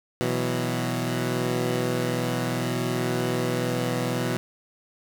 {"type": "chord", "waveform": "15% pulse", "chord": "B suspended fourth", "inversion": "none", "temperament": "equal with one note detuned", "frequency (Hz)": [123.47, 164.81, 185.53], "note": ["B2", "E3", "F#3"], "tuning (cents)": [0, 0, 5], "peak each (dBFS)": [-20, -23, -26], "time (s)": [0.21, 4.37], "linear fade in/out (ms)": 0, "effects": []}